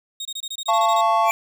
30% pulse tone bursts, 3729 Hz, A#7, in tune, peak -25 dBFS, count 11, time 0.2-1.012 s, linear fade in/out 5 ms, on 52 ms, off 24 ms
triangle chord, F augmented, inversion none, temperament equal with one note detuned, 684.5 / 880 / 1108.7 Hz, F5 / A5 / C#6, -35 / 0 / 0 cents, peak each -18 dBFS, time 0.68-1.31 s, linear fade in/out 10 ms
square tone with exponential growth, 2349 Hz, D7, in tune, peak -17 dBFS, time 1.22-1.31 s, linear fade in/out 0 ms, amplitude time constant 19 ms
effects none

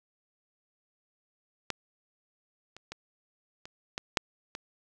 clicks, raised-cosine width 0.2 ms, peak -13 / -29 / -22 / -26 / -16 / -6 / -20 dBFS, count 7, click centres 1.703 / 2.766 / 2.92 / 3.655 / 3.979 / 4.172 / 4.551 s, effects none

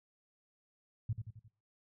sine tone with echo, 110 Hz, A2, in tune, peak -31 dBFS, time 1.09-1.13 s, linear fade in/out 5 ms, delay 88 ms, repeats 4, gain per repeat -6 dB, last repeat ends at 1.482 s, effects noise-tail reverb RT60 0.4 s tail -22 dB re dry

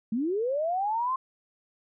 sine linear sweep, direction up, 207.7 to 1070 Hz, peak -25 dBFS, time 0.12-1.16 s, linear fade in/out 5 ms, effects none

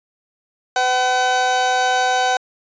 30% pulse tone pair together, 505 / 758.3 Hz, B4 / F#5, +39 / +42 cents, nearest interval perfect fifth, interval 703 cents, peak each -21 / -13 dBFS, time 0.76-2.37 s, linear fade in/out 2 ms, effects resampled to 16000 Hz

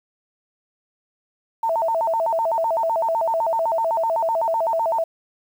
sine tone with vibrato, 772 Hz, G5, 27 cents flat, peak -18 dBFS, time 1.63-5.04 s, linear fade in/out 5 ms, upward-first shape square, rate 7.9 Hz, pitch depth 280 cents each way, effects 8-bit

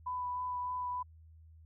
sine tone with vibrato, 994 Hz, B5, 11 cents sharp, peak -34 dBFS, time 0.06-1.03 s, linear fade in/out 10 ms, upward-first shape sine, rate 3.3 Hz, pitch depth 11 cents each way, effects added 80 Hz sine -54 dBFS peak until 1.65 s

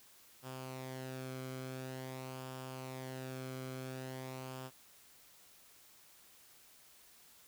sawtooth tone with flanger, 130.1 Hz, C3, 9 cents flat, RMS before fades -45 dBFS, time 0.42-4.71 s, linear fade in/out 50 ms, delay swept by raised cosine 0.48 to 1.11 ms, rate 0.47 Hz, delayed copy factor -0.5, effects white hiss -62 dBFS RMS until 7.47 s

